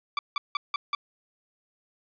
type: tone bursts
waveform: sawtooth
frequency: 1158 Hz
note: D6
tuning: 25 cents flat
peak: -21 dBFS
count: 5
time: 0.17-0.95 s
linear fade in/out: 2 ms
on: 20 ms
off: 170 ms
effects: resampled to 11025 Hz + 10-bit